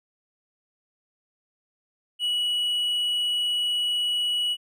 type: tone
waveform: triangle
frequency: 2931 Hz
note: F#7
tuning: 17 cents flat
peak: -21 dBFS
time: 2.19-4.57 s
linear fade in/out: 50 ms
effects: none